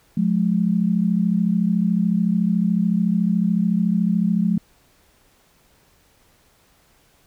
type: tone pair together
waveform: sine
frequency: 178.6 / 212.4 Hz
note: F3 / G#3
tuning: +39 / +39 cents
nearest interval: minor third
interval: 300 cents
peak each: -19 dBFS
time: 0.17-4.58 s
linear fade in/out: 5 ms
effects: pink hiss -58 dBFS RMS until 7.26 s